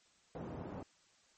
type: band-pass noise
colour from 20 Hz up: pink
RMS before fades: -45 dBFS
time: 0.35-0.83 s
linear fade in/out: 2 ms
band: 110 to 710 Hz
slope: 12 dB/octave
effects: white hiss -69 dBFS RMS until 1.37 s + MP3 32 kbps